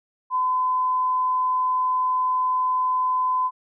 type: tone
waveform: sine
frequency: 1016 Hz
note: B5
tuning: 49 cents sharp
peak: -19 dBFS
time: 0.3-3.51 s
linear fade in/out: 50 ms
effects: none